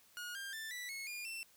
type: tone with pitch steps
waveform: sawtooth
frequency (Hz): 1440 / 1597.8 / 1772.8 / 1967.1 / 2183 / 2422 / 2687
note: F#6 / G6 / A6 / B6 / C#7 / D#7 / E7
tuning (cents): -47 / +33 / +13 / -7 / -27 / -47 / +33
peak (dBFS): -39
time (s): 0.17-1.43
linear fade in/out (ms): 0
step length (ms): 180
effects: white hiss -66 dBFS RMS until 1.56 s